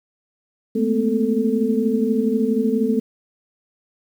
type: tone cluster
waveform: sine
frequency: 214.8 / 227.3 / 251.5 / 441.6 Hz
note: A3 / A#3 / B3 / A4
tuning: -41 / -43 / +32 / +6 cents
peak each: -22 dBFS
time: 0.75-3 s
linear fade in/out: 10 ms
effects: 8-bit